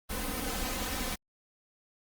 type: noise with comb filter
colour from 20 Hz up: pink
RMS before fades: -34 dBFS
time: 0.09-1.16 s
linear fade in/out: 20 ms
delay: 3.9 ms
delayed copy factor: +0.8
effects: Opus 32 kbps